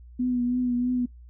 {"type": "tone with vibrato", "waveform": "sine", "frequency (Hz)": 246.9, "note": "B3", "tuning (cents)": 0, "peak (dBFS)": -22, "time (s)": [0.19, 1.06], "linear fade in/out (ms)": 10, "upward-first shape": "triangle", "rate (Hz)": 3.1, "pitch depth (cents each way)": 37, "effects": ["noise-tail reverb RT60 0.1 s tail -18 dB re dry", "added 60 Hz sine -44 dBFS peak until 1.29 s"]}